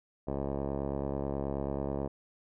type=tone with low-pass filter; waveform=10% pulse; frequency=69.3 Hz; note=C#2; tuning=in tune; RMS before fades=-34 dBFS; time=0.27-2.08 s; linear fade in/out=10 ms; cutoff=670 Hz; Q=8.8; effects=none